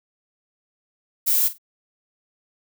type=noise with echo; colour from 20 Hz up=violet; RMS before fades=-19 dBFS; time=1.26-1.49 s; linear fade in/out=20 ms; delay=47 ms; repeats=2; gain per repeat=-15 dB; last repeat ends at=1.584 s; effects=none